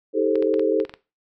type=chord; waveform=sine; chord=A half-diminished seventh; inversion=second; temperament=just; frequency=316.8 / 396 / 440 / 528 Hz; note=Eb4 / G4 / A4 / C5; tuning=+31 / +18 / 0 / +16 cents; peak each=-24 / -24 / -20 / -25 dBFS; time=0.13-0.86 s; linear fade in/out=50 ms
type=clicks; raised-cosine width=0.3 ms; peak=-21 dBFS; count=8; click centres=0.356 / 0.425 / 0.541 / 0.595 / 0.801 / 0.851 / 0.895 / 0.939 s
effects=noise-tail reverb RT60 0.3 s tail -18 dB re dry